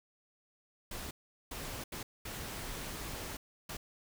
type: noise bursts at uneven times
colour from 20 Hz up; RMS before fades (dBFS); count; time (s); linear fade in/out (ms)
pink; -42; 5; 0.91-1.11 / 1.51-1.84 / 1.92-2.03 / 2.25-3.37 / 3.69-3.77; 5
effects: none